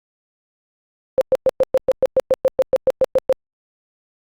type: tone bursts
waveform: sine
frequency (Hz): 523.3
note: C5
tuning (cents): 0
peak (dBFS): -10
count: 16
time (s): 1.18-3.326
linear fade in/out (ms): 0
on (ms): 31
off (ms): 110
effects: Opus 48 kbps